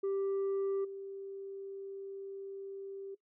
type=tone with level steps; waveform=sine; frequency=392 Hz; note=G4; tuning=in tune; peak=-28 / -41 dBFS; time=0.03-3.15 s; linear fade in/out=10 ms; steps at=0.84 s; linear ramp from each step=10 ms; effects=noise-tail reverb RT60 0.1 s tail -17 dB re dry + tanh soft clip ceiling -30 dBFS